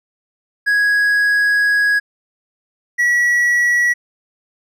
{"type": "tone pair in turn", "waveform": "triangle", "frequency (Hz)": [1661.2, 1932.3], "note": ["G#6", "B6"], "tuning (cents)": [0, -38], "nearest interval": "minor third", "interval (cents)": 262, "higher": "second", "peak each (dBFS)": -10, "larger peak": "neither", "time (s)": [[0.66, 2], [2.98, 3.94]], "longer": "first", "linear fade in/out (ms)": 20, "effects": []}